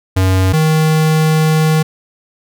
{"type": "tone pair in turn", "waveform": "square", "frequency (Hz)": [94, 156.95], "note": ["F#2", "D#3"], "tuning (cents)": [28, 15], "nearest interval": "major sixth", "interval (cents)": 887, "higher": "second", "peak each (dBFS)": -10, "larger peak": "neither", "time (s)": [[0.16, 0.53], [0.53, 1.83]], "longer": "second", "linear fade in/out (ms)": 10, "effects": []}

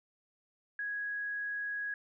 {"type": "tone", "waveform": "sine", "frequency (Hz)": 1661.2, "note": "G#6", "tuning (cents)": 0, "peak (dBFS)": -34, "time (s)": [0.79, 1.94], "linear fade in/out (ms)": 2, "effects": []}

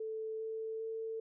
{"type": "tone with pitch steps", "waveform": "sine", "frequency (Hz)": [440, 443.3, 446.7], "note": ["A4", "A4", "A4"], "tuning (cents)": [0, 13, 26], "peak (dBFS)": -37, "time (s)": [0, 1.2], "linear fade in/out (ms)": 5, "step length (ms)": 400, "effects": []}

